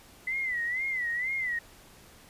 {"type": "tone with vibrato", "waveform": "sine", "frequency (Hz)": 2002, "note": "B6", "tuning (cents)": 23, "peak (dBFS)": -28, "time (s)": [0.27, 1.59], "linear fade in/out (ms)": 5, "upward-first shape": "sine", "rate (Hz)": 2.1, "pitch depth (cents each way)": 120, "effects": ["pink hiss -54 dBFS RMS until 2.29 s", "resampled to 32000 Hz"]}